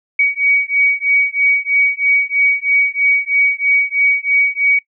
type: beating tone pair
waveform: sine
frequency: 2256 / 2259.1 Hz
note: C#7 / C#7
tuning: +30 / +32 cents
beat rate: 3.1 Hz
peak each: -15 dBFS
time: 0.19-4.79 s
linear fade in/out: 5 ms
effects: noise-tail reverb RT60 0.1 s tail -19 dB re dry